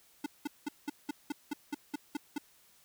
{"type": "tone bursts", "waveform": "square", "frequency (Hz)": 292.9, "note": "D4", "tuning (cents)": -5, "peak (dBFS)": -33, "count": 11, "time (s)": [0.24, 2.382], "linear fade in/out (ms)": 5, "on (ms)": 22, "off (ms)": 190, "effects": ["white hiss -64 dBFS RMS until 2.84 s"]}